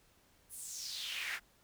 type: noise with high-pass filter sweep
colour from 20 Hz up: brown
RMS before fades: -42 dBFS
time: 0.49-1.4 s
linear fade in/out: 50 ms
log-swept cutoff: 11000 to 1600 Hz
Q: 3.8
effects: pink hiss -68 dBFS RMS until 1.63 s